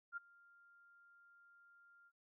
sine tone with ADSR envelope, 1396.9 Hz, F6, in tune, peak -40 dBFS, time 0.12-2.12 s, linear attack 48 ms, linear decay 17 ms, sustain -24 dB, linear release 52 ms, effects none

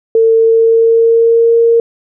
sine tone with pitch glide, 451 to 462.9 Hz, A4 to A#4, +43 to -12 cents, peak -5 dBFS, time 0.15-1.8 s, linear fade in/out 2 ms, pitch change +45 cents, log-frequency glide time 0.34-1.56 s, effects none

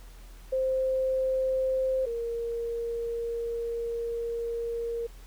sine tone pair in turn, 523.3 / 466.2 Hz, C5 / A#4, 0 / 0 cents, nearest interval major second, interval 200 cents, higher first, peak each -24 / -29 dBFS, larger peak first, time 0.52-2.06 / 2.06-5.07 s, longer second, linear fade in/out 10 ms, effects added 41 Hz sine -45 dBFS peak until 5.26 s + pink hiss -56 dBFS RMS until 5.26 s

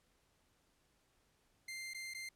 sawtooth tone with dropouts, 2093 Hz, C7, in tune, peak -40 dBFS, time 1.68-2.29 s, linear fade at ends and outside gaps 5 ms, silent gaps 1.936-1.945 / 2.138-2.146 s, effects pink hiss -75 dBFS RMS until 2.35 s + low-pass 12000 Hz 12 dB/octave

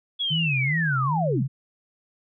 sine linear sweep, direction down, 3400 to 129.3 Hz, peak -23 dBFS, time 0.19-1.44 s, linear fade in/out 20 ms
sine tone with vibrato, 146.83 Hz, D3, in tune, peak -23 dBFS, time 0.3-1.48 s, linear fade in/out 20 ms, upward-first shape sine, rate 2.5 Hz, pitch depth 210 cents each way
effects none

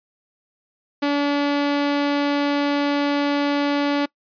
sawtooth tone, 286.9 Hz, D4, 40 cents flat, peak -14 dBFS, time 1.02-4.06 s, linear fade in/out 10 ms, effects noise-tail reverb RT60 0.1 s tail -23 dB re dry + resampled to 11025 Hz

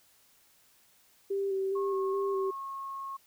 sine tone with vibrato, 390 Hz, G4, 9 cents flat, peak -28 dBFS, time 1.3-2.51 s, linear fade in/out 10 ms, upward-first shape square, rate 2.4 Hz, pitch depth 20 cents each way
sine tone, 1088 Hz, C#6, 33 cents flat, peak -36 dBFS, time 1.75-3.17 s, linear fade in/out 10 ms
effects white hiss -64 dBFS RMS until 3.26 s

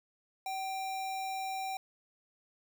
sine tone with sample-and-hold, 767 Hz, G5, 38 cents flat, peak -34 dBFS, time 0.46-1.77 s, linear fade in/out 2 ms, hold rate 3150 Hz, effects none

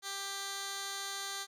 15% pulse tone with band-pass filter, 394.6 Hz, G4, 11 cents sharp, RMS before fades -40 dBFS, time 0.02-1.47 s, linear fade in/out 50 ms, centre 5400 Hz, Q 0.83, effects none

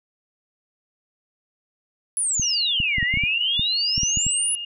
sine exponential two-way sweep, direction down then up, 10410 to 1864.7 to 10410 Hz, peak -20 dBFS, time 2.17-4.55 s, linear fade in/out 0 ms, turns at 3.02 s
clicks, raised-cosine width 5 ms, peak -16 dBFS, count 12, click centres 2.397 / 2.802 / 2.983 / 3.028 / 3.14 / 3.173 / 3.237 / 3.595 / 3.979 / 4.033 / 4.173 / 4.266 s
sine tone with tremolo, 2836 Hz, F7, 26 cents sharp, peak -26 dBFS, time 2.42-4.65 s, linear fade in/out 5 ms, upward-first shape triangle, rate 1.3 Hz, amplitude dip 30%
effects none

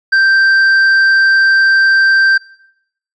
triangle tone with hard clipping, 1568 Hz, G6, in tune, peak -8 dBFS, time 0.12-2.38 s, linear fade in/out 10 ms, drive 8 dB, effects noise-tail reverb RT60 0.8 s tail -23 dB re dry + resampled to 22050 Hz

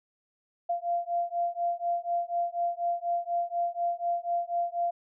sine beating tone pair, 690 / 694.1 Hz, F5 / F5, -21 / -11 cents, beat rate 4.1 Hz, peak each -30 dBFS, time 0.69-4.91 s, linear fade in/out 10 ms, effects none

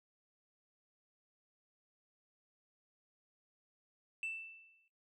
sine tone with exponential decay, 2659 Hz, E7, 14 cents sharp, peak -33 dBFS, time 4.23-4.88 s, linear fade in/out 1 ms, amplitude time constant 140 ms, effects noise-tail reverb RT60 0.2 s tail -18 dB re dry + tanh soft clip ceiling -35 dBFS

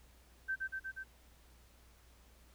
sine tone with echo, 1553 Hz, G6, 17 cents flat, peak -33 dBFS, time 0.48-0.56 s, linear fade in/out 20 ms, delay 120 ms, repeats 4, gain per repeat -2 dB, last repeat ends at 1.04 s, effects added 60 Hz sine -62 dBFS peak until 2.54 s + pink hiss -66 dBFS RMS until 2.54 s

